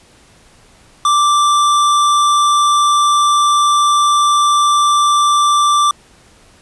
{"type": "tone with hard clipping", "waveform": "sine", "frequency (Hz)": 1174.7, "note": "D6", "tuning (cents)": 0, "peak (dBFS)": -11, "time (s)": [1.05, 5.91], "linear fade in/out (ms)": 2, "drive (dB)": 17, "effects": ["pink hiss -47 dBFS RMS until 6.61 s", "resampled to 24000 Hz"]}